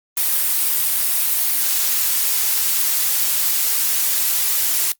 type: noise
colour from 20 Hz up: blue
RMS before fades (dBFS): -18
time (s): 0.17-4.92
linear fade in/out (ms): 2
effects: noise-tail reverb RT60 0.1 s tail -21 dB re dry + Opus 32 kbps